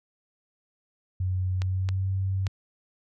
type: tone with pitch glide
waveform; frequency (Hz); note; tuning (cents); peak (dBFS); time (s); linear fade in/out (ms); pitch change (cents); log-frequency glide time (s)
sine; 92.5 to 95.71; F#2 to G2; 0 to -41; -24; 1.2-2.48; 5; +59; 1.55-2.09
type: clicks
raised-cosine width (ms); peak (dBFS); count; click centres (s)
0.2; -18; 3; 1.619 / 1.889 / 2.468
effects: none